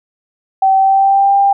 sine tone with pitch glide, 770 to 795.3 Hz, G5 to G5, -31 to +25 cents, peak -7 dBFS, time 0.62-1.53 s, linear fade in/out 5 ms, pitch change +56 cents, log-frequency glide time 0.76-1.34 s, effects none

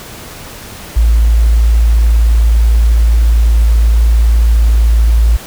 sine tone, 56.3 Hz, A1, 40 cents sharp, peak -5 dBFS, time 0.96-5.37 s, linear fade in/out 10 ms, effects pink hiss -30 dBFS RMS until 5.46 s

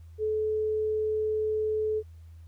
sine tone, 431.5 Hz, A4, 34 cents flat, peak -25 dBFS, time 0.18-2.03 s, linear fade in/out 50 ms, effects added 82 Hz sine -45 dBFS peak until 2.47 s + pink hiss -69 dBFS RMS until 2.47 s

